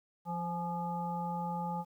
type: harmonic tone with a mistuned harmonic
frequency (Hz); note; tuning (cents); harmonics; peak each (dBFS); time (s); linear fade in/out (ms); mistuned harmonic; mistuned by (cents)
173.7; F3; -9; 1 / 3 / 5 / 7; -37 / -45 / -36 / -47; 0.25-1.85; 50; 5; -38
effects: 11-bit